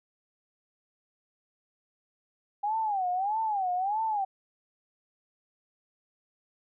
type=tone with vibrato; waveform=sine; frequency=800 Hz; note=G5; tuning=35 cents sharp; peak=-26 dBFS; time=2.63-4.25 s; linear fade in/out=10 ms; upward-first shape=sine; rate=1.6 Hz; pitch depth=190 cents each way; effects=none